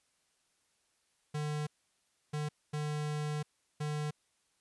square tone bursts at uneven times, 150 Hz, D3, 37 cents sharp, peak -34 dBFS, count 4, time 1.34-1.67 / 2.33-2.49 / 2.73-3.43 / 3.8-4.11 s, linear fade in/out 10 ms, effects white hiss -75 dBFS RMS until 4.6 s + resampled to 24000 Hz

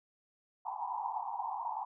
white band-pass noise, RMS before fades -38 dBFS, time 0.65-1.85 s, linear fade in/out 10 ms, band 770 to 1000 Hz, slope 96 dB/octave, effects none

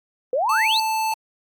sine exponential sweep, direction up, 479.5 to 4642 Hz, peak -18 dBFS, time 0.33-0.8 s, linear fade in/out 2 ms
square tone, 880 Hz, A5, in tune, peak -21 dBFS, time 0.49-1.14 s, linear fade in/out 5 ms
effects AAC 64 kbps

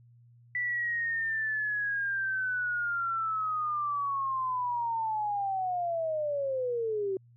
sine linear sweep, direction down, 1975.5 to 374.8 Hz, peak -28 dBFS, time 0.55-7.17 s, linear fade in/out 2 ms, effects added 119 Hz sine -55 dBFS peak until 7.36 s

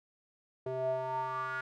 square tone with band-pass filter sweep, 129.9 Hz, C3, 12 cents flat, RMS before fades -35 dBFS, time 0.66-1.61 s, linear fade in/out 5 ms, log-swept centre 500 to 1500 Hz, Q 6.9, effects none

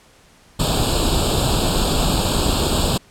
pink noise with comb filter, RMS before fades -18 dBFS, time 0.59-2.98 s, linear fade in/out 10 ms, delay 0.25 ms, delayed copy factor +0.95, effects pink hiss -51 dBFS RMS until 3.1 s + low-pass 10000 Hz 12 dB/octave

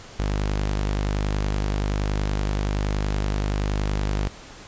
sawtooth tone, 50.6 Hz, G#1, 44 cents flat, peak -18 dBFS, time 0.19-4.28 s, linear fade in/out 5 ms, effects pink hiss -43 dBFS RMS until 4.67 s + resampled to 16000 Hz

